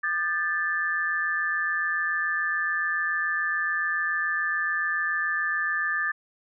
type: tone cluster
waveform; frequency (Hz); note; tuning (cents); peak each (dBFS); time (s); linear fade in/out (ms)
sine; 1207 / 1586 / 1753; D6 / G6 / A6; +47 / +20 / -7; -31 / -33 / -25; 0.03-6.12; 10
effects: none